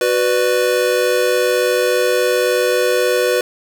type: chord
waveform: square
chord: B minor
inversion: second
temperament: just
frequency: 370.4 / 493.9 / 592.7 Hz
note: F#4 / B4 / D5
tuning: +2 / 0 / +16 cents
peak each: -20 / -16 / -22 dBFS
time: 0.01-3.41 s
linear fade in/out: 2 ms
effects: none